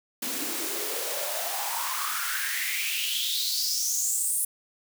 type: noise with high-pass filter sweep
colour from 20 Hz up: white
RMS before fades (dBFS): -29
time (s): 0.22-4.45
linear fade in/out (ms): 5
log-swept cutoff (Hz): 230 to 9900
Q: 5.7
effects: none